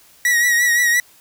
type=tone with vibrato; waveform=45% pulse; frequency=1914 Hz; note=A#6; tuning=45 cents sharp; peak=-13 dBFS; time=0.25-1 s; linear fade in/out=2 ms; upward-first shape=triangle; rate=5.8 Hz; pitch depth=51 cents each way; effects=white hiss -50 dBFS RMS until 1.2 s